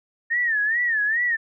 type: tone with vibrato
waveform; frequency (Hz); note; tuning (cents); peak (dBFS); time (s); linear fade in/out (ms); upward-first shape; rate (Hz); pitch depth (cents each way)
sine; 1807; A6; +46; -19; 0.3-1.37; 20; sine; 2.4; 140
effects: none